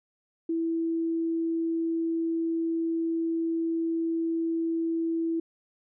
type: tone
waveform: sine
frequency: 329.6 Hz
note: E4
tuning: in tune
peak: -25 dBFS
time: 0.49-5.4 s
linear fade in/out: 5 ms
effects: none